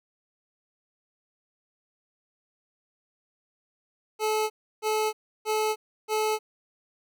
25% pulse tone bursts, 431.8 Hz, A4, 33 cents flat, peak -20 dBFS, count 4, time 4.19-6.39 s, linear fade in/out 50 ms, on 310 ms, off 320 ms, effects none

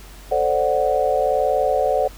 sine chord, D dominant seventh, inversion second, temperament equal with one note detuned, 440 / 523.3 / 584.6 / 740 Hz, A4 / C5 / D5 / F#5, 0 / 0 / -8 / 0 cents, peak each -24 / -21 / -21 / -21 dBFS, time 0.31-2.08 s, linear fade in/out 10 ms, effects added 47 Hz sine -39 dBFS peak until 2.17 s + pink hiss -44 dBFS RMS until 2.17 s

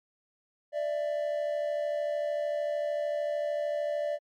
triangle tone pair together, 590 / 663.3 Hz, D5 / E5, +8 / +11 cents, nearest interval major second, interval 203 cents, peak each -27 / -33 dBFS, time 0.72-4.19 s, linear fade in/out 50 ms, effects MP3 96 kbps

